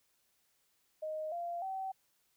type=tone with pitch steps; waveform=sine; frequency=622.3 / 690.5 / 766.1 Hz; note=D#5 / F5 / G5; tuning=0 / -20 / -40 cents; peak=-36 dBFS; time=1.02-1.92 s; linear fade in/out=10 ms; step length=300 ms; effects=white hiss -75 dBFS RMS until 2.36 s